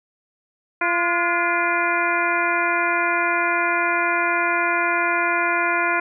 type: harmonic tone with a mistuned harmonic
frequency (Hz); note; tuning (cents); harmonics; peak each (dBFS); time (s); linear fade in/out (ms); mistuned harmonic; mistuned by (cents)
343.9; F4; -27; 1 / 2 / 3 / 4 / 5 / 6 / 7; -28 / -26 / -24 / -23 / -28 / -27 / -26; 0.81-6; 5; 4; +65
effects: none